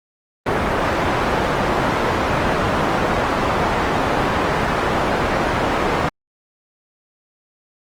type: low-pass noise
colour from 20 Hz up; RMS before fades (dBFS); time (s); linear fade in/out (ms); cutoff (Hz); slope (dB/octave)
white; -19; 0.46-6.09; 5; 1100; 12
effects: Opus 24 kbps